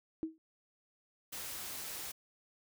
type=tone with exponential decay; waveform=sine; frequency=320 Hz; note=D#4; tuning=49 cents sharp; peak=-30 dBFS; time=0.23-0.38 s; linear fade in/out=0 ms; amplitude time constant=32 ms
type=noise; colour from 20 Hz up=white; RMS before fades=-43 dBFS; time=1.32-2.12 s; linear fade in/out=10 ms
effects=none